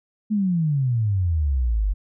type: exponential sweep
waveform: sine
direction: down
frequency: 218.9 to 46.25 Hz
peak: -18 dBFS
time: 0.3-1.94 s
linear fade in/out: 20 ms
effects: none